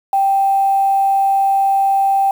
sine tone with quantisation, 784 Hz, G5, in tune, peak -11 dBFS, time 0.13-2.31 s, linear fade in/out 2 ms, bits 6, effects none

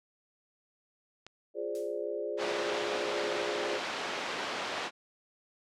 click, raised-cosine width 0.2 ms, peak -29 dBFS, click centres 1.266 s
sine chord, D half-diminished seventh, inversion first, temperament equal, 349.2 / 415.3 / 523.3 / 587.3 Hz, F4 / Ab4 / C5 / D5, 0 / 0 / 0 / 0 cents, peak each -40 / -36 / -39 / -38 dBFS, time 1.54-3.81 s, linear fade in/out 50 ms
violet noise with exponential decay, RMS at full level -40 dBFS, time 1.75-2.05 s, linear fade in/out 0 ms, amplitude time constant 64 ms
pink band-pass noise, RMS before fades -36 dBFS, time 2.37-4.91 s, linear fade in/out 50 ms, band 450 to 4100 Hz, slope 12 dB/octave
effects low-pass 8000 Hz 12 dB/octave

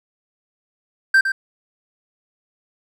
triangle tone with echo, 1568 Hz, G6, in tune, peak -8 dBFS, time 1.14-1.21 s, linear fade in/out 5 ms, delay 110 ms, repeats 1, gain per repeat -8 dB, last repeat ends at 1.32 s, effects none

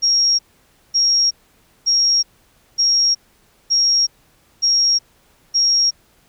sine tone bursts, 5588 Hz, F8, in tune, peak -12 dBFS, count 7, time 0.02-5.91 s, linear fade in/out 20 ms, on 370 ms, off 550 ms, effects pink hiss -56 dBFS RMS until 6.28 s

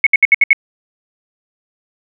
sine tone bursts, 2199 Hz, C#7, 14 cents flat, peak -4 dBFS, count 6, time 0.04-0.531 s, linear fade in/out 2 ms, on 26 ms, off 67 ms, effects none

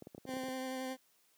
clicks, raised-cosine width 2 ms, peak -33 dBFS, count 10, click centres 0.023 / 0.071 / 0.148 / 0.18 / 0.253 / 0.291 / 0.337 / 0.368 / 0.436 / 0.485 s
20% pulse tone with vibrato, 260 Hz, C4, 11 cents flat, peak -33 dBFS, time 0.26-0.97 s, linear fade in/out 50 ms, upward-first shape triangle, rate 11 Hz, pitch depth 19 cents each way
effects white hiss -71 dBFS RMS until 1.37 s + high-pass 150 Hz 12 dB/octave

